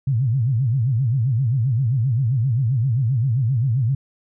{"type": "tone with vibrato", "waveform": "sine", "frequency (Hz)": 123.47, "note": "B2", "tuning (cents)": 0, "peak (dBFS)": -16, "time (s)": [0.07, 3.95], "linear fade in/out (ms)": 5, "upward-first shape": "sine", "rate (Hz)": 7.6, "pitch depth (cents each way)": 220, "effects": []}